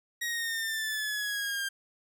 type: exponential sweep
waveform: sawtooth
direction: down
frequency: 1897 to 1592 Hz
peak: -27 dBFS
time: 0.21-1.69 s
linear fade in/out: 10 ms
effects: none

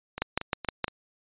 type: two click trains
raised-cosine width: 0.3 ms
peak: -9 / -18 dBFS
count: 5 / 4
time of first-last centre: 0.22-0.843 / 0.18-0.881 s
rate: 6.42 / 4.28 Hz
effects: resampled to 8000 Hz

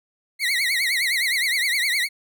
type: tone with vibrato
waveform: 30% pulse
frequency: 2058 Hz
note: C7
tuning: 29 cents flat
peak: -17 dBFS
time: 0.39-2.09 s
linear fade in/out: 50 ms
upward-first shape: triangle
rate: 9.7 Hz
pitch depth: 190 cents each way
effects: none

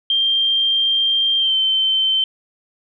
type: tone with pitch glide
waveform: sine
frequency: 3177 to 3095 Hz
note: G7 to G7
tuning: +23 to -23 cents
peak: -14 dBFS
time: 0.1-2.24 s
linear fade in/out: 2 ms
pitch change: -46 cents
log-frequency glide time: 1.38-1.56 s
effects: none

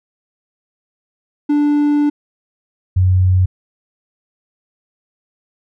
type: tone pair in turn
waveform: triangle / sine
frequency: 293.2 / 92.35 Hz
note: D4 / F#2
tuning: -3 / -3 cents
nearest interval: octave + minor sixth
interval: 2000 cents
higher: first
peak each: -9 dBFS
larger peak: neither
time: 1.49-2.1 / 2.96-3.46 s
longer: first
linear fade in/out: 10 ms
effects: none

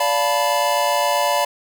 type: chord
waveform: square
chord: B half-diminished seventh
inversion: first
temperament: equal with one note detuned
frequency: 579.2 / 698.5 / 880 / 987.8 Hz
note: D5 / F5 / A5 / B5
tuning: -24 / 0 / 0 / 0 cents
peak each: -22 / -24 / -24 / -22 dBFS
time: 0-1.45 s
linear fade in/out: 5 ms
effects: none

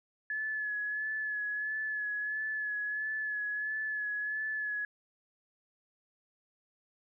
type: tone with vibrato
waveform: sine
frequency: 1711 Hz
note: A6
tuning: 49 cents flat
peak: -32 dBFS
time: 0.3-4.85 s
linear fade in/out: 2 ms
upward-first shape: sine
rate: 1.5 Hz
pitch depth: 29 cents each way
effects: none

